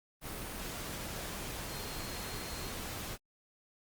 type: tone in noise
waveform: sine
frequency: 4220 Hz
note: C8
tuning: 14 cents sharp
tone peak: -50 dBFS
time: 1.67-2.73 s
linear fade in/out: 50 ms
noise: pink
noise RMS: -41 dBFS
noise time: 0.21-3.18 s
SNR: -12 dB
effects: Opus 32 kbps